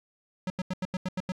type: tone bursts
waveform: square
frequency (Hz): 184.5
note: F#3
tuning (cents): -5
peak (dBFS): -29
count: 8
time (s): 0.47-1.32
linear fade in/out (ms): 2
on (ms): 31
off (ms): 86
effects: low-pass 6000 Hz 12 dB/octave + 11-bit